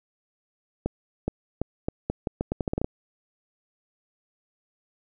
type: accelerating click train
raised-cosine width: 2 ms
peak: -12 dBFS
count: 14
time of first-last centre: 0.86-2.845 s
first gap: 420 ms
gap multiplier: 0.8
effects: none